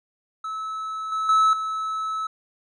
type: tone with level steps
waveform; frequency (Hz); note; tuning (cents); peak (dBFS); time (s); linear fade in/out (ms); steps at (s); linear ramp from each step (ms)
triangle; 1300; E6; -24; -26 / -21 / -13 / -23; 0.44-2.27; 5; 1.12 / 1.29 / 1.53; 2
effects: resampled to 22050 Hz